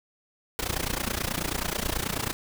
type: noise with amplitude modulation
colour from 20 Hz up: pink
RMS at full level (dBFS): -26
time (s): 0.59-2.33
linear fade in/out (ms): 0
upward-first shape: sine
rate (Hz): 29.3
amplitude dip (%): 90
effects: none